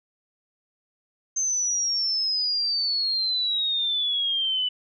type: exponential sweep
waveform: sine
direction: down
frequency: 6300 to 2972 Hz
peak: -22 dBFS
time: 1.36-4.69 s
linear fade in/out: 10 ms
effects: none